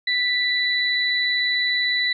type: tone pair together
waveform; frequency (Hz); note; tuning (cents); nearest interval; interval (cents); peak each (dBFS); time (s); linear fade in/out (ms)
sine; 1975.5 / 3969; B6 / B7; 0 / +8; octave; 1208; -21 / -22; 0.07-2.13; 5
effects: none